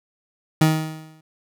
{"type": "tone with exponential decay", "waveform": "30% pulse", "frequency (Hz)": 157.3, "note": "D#3", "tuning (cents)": 19, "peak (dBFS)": -9, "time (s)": [0.61, 1.21], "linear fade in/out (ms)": 5, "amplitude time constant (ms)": 130, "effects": []}